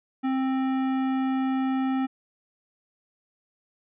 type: tone with tanh clipping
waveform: sine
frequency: 263.6 Hz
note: C4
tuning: 13 cents sharp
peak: -25 dBFS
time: 0.23-2.07 s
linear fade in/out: 20 ms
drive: 17 dB
effects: resampled to 8000 Hz